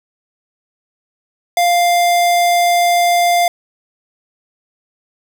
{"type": "tone", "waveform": "square", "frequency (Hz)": 698.5, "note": "F5", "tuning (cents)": 0, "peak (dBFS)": -11, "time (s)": [1.57, 3.48], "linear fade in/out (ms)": 2, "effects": []}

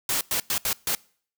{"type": "noise bursts at uneven times", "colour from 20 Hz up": "white", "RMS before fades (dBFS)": -25, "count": 5, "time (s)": [[0.09, 0.21], [0.31, 0.4], [0.5, 0.58], [0.65, 0.73], [0.87, 0.95]], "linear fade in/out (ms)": 2, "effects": ["noise-tail reverb RT60 0.5 s tail -24 dB re dry"]}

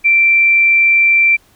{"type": "tone", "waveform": "sine", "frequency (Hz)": 2349, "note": "D7", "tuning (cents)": 0, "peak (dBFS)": -7, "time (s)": [0.04, 1.37], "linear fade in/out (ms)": 20, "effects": ["pink hiss -51 dBFS RMS until 1.55 s"]}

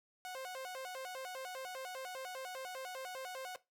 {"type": "tone with vibrato", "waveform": "sawtooth", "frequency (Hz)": 622.3, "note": "D#5", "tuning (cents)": 0, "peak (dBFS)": -39, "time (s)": [0.25, 3.56], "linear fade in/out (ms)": 0, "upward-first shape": "square", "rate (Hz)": 5, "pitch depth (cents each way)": 290, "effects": ["noise-tail reverb RT60 0.2 s tail -17 dB re dry"]}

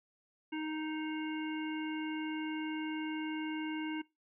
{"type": "harmonic tone", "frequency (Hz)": 311.1, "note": "D#4", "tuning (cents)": 0, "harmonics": [1, 3, 5, 7, 9], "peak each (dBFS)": [-36, -46, -48, -47, -48], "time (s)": [0.52, 4.02], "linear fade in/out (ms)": 10, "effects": ["noise-tail reverb RT60 0.2 s tail -20 dB re dry"]}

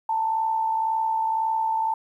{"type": "tone with amplitude modulation", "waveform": "sine", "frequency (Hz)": 890, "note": "A5", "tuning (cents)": 20, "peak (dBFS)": -19, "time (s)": [0.09, 1.94], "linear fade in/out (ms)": 5, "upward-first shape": "sine", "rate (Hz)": 61.9, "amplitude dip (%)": 45, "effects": ["10-bit"]}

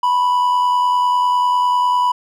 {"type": "tone with amplitude modulation", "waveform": "triangle", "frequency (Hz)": 987, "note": "B5", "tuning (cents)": -1, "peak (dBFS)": -9, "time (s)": [0.03, 2.12], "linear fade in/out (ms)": 5, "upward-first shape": "sine", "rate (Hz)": 90, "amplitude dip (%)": 40, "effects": []}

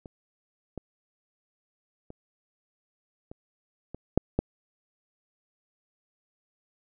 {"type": "clicks", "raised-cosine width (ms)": 2, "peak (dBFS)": [-29, -22, -29, -28, -24, -6, -10], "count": 7, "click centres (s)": [0.058, 0.777, 2.104, 3.315, 3.946, 4.176, 4.39], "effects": []}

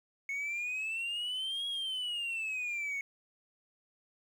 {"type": "exponential two-way sweep", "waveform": "sine", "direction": "up then down", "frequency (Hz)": [2197, 3322, 2197], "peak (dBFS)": -31, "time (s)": [0.29, 3.01], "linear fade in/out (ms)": 2, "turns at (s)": 1.67, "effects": ["tanh soft clip ceiling -32 dBFS", "10-bit"]}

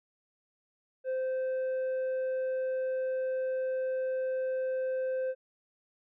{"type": "tone with tanh clipping", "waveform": "sine", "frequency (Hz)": 519, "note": "C5", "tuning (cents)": -14, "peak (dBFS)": -30, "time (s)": [1.04, 5.35], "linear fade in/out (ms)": 50, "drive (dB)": 4, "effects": []}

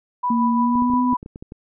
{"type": "tone with tremolo", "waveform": "sine", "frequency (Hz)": 987.8, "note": "B5", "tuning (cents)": 0, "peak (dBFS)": -18, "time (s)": [0.23, 1.17], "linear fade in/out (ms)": 10, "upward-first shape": "sine", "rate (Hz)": 5.8, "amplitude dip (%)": 40}
{"type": "tone with pitch glide", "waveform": "sine", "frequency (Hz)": [233.1, 251.3], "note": ["A#3", "B3"], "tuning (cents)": [0, 30], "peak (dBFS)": -17, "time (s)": [0.3, 1.14], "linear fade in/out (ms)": 5, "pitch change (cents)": 130, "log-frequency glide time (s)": [0.54, 0.99]}
{"type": "clicks", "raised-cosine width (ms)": 3, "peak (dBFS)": -22, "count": 10, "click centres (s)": [0.755, 0.822, 0.901, 0.936, 1.128, 1.229, 1.261, 1.359, 1.425, 1.521]}
{"effects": []}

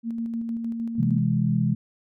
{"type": "tone with tremolo", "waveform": "sine", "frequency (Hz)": 230.2, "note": "A#3", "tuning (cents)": -22, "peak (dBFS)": -25, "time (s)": [0.03, 1.21], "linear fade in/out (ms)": 50, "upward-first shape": "square", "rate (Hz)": 6.5, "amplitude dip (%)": 30}
{"type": "chord", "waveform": "sine", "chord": "C augmented", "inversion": "none", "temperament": "equal with one note detuned", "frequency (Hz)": [128.57, 164.81, 207.7], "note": ["C3", "E3", "G#3"], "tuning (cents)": [-30, 0, 0], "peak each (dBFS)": -24, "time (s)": [0.98, 1.75], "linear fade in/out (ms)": 10}
{"effects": []}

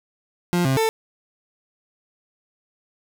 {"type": "tone with pitch steps", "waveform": "30% pulse", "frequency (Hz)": [175.7, 133.3, 445.2], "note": ["F3", "C3", "A4"], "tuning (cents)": [11, 33, 20], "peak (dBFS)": -15, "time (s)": [0.53, 0.89], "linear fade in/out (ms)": 0, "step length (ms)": 120, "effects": []}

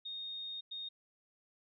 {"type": "tone bursts at uneven times", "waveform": "sine", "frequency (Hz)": 3700, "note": "A#7", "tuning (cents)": -14, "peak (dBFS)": -40, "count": 2, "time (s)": [[0.05, 0.61], [0.71, 0.89]], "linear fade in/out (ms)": 10, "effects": []}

